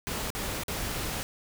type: noise with dropouts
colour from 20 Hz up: pink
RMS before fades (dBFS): -33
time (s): 0.07-1.23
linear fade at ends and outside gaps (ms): 0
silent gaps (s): 0.303-0.35 / 0.635-0.682
effects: none